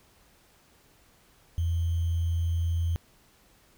sine tone with sample-and-hold, 84.2 Hz, E2, 37 cents sharp, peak -24 dBFS, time 1.58-2.96 s, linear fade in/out 0 ms, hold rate 3150 Hz, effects pink hiss -61 dBFS RMS until 3.77 s

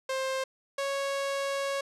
sawtooth tone pair in turn, 528 / 553.2 Hz, C5 / C#5, +16 / -4 cents, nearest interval minor second, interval 80 cents, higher second, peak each -25 dBFS, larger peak neither, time 0.09-0.44 / 0.78-1.81 s, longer second, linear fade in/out 5 ms, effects low-pass 9000 Hz 12 dB/octave

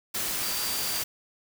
sine tone in noise, 4699 Hz, D8, in tune, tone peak -35 dBFS, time 0.42-1.02 s, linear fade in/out 10 ms, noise white, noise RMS -30 dBFS, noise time 0.14-1.04 s, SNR -8 dB, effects none

